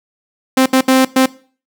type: tone bursts at uneven times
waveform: sawtooth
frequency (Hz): 261.6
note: C4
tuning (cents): 0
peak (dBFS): -4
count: 4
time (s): 0.57-0.66 / 0.73-0.81 / 0.88-1.05 / 1.16-1.26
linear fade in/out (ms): 5
effects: noise-tail reverb RT60 0.4 s tail -19 dB re dry